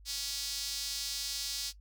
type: tone with high-pass filter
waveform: sawtooth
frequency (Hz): 279.4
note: C#4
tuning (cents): +14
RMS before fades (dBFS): -37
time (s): 0.05-1.73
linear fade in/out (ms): 50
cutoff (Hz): 4600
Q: 2.4
effects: noise-tail reverb RT60 0.1 s tail -17 dB re dry + added 50 Hz sine -52 dBFS peak until 1.8 s